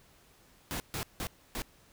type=noise bursts at uneven times; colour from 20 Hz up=pink; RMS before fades=-36 dBFS; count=4; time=0.71-0.8 / 0.94-1.03 / 1.2-1.27 / 1.55-1.62 s; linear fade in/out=0 ms; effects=pink hiss -62 dBFS RMS until 1.92 s